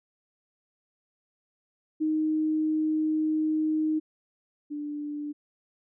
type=tone pair in turn; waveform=sine; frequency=311.1 / 294.7 Hz; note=D#4 / D4; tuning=0 / +6 cents; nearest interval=minor second; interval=94 cents; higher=first; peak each=-23 / -31 dBFS; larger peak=first; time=2-4 / 4.7-5.33 s; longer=first; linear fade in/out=20 ms; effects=none